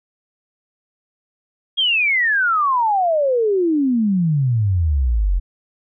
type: exponential sweep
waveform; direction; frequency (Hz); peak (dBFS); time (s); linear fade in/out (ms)
sine; down; 3305 to 41.88; -14; 1.77-5.4; 20
effects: none